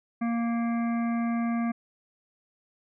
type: harmonic tone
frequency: 233.1 Hz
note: A#3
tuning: in tune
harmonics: 1 / 3 / 5 / 7 / 9 / 10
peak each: -25 / -36 / -39 / -45 / -44 / -50 dBFS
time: 0.21-1.72 s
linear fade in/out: 10 ms
effects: none